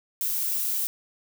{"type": "noise", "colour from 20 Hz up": "violet", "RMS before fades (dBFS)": -27, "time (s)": [0.21, 0.87], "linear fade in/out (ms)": 0, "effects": []}